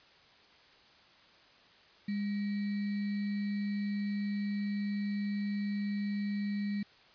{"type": "tone with sample-and-hold", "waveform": "sine", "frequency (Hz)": 203.6, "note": "G#3", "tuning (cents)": -34, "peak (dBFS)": -31, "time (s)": [2.08, 6.83], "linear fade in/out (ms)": 5, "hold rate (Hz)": 2100, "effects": ["white hiss -60 dBFS RMS until 7.14 s", "resampled to 11025 Hz"]}